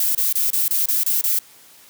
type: noise bursts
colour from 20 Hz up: violet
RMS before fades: -19 dBFS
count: 8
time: 0-1.389 s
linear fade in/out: 2 ms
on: 150 ms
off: 27 ms
effects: white hiss -48 dBFS RMS until 1.89 s + high-pass 100 Hz 12 dB/octave